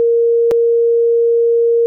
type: tone with dropouts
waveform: sine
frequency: 466.2 Hz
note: A#4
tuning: in tune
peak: -9 dBFS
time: 0-1.86 s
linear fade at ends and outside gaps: 0 ms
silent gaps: 0.511-0.516 s
effects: none